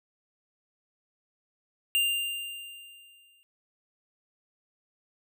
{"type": "tone with exponential decay", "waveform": "square", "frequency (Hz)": 2794, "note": "F7", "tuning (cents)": 0, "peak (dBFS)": -22, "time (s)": [1.95, 3.43], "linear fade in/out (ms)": 0, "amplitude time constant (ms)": 320, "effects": []}